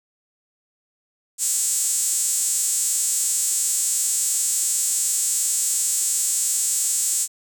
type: tone with high-pass filter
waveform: sawtooth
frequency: 277.2 Hz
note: C#4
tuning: in tune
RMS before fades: -22 dBFS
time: 1.38-7.28 s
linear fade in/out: 50 ms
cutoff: 7700 Hz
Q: 4.9
effects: none